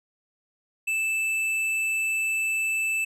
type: tone with hard clipping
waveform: sine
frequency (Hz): 2637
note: E7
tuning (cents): 0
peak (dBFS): -25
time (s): 0.87-3.05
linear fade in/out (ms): 10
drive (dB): 8
effects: none